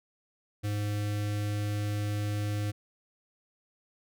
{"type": "tone with notch filter", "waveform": "square", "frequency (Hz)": 103.83, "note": "G#2", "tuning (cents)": 0, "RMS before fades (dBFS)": -31, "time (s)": [0.63, 2.72], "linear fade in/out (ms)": 20, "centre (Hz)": 950, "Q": 1.7, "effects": []}